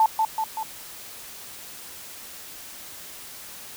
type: tone with echo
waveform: sine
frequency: 882 Hz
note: A5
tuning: 4 cents sharp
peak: -14 dBFS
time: 0-0.06 s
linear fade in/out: 2 ms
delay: 190 ms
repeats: 3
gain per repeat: -4 dB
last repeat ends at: 0.63 s
effects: white hiss -41 dBFS RMS until 3.76 s